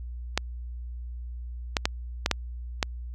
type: clicks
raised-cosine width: 0.2 ms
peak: -5 dBFS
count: 6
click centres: 0.376 / 1.768 / 1.855 / 2.261 / 2.313 / 2.828 s
effects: added 60 Hz sine -34 dBFS peak until 3.14 s